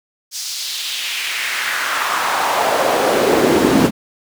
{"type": "noise with high-pass filter sweep", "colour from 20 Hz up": "brown", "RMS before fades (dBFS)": -17, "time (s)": [0.31, 3.91], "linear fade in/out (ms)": 50, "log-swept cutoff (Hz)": [5700, 240], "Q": 2.1, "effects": []}